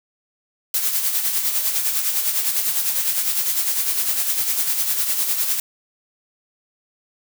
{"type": "noise with tremolo", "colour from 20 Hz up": "blue", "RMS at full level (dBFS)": -19, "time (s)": [0.74, 5.6], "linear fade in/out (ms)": 2, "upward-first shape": "sine", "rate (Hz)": 9.9, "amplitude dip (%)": 50, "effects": []}